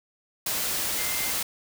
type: tone in noise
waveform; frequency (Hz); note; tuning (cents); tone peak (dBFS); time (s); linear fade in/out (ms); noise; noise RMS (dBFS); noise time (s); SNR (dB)
sine; 2089; C7; -3; -36; 0.98-1.31; 5; white; -28; 0.46-1.43; -11
effects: none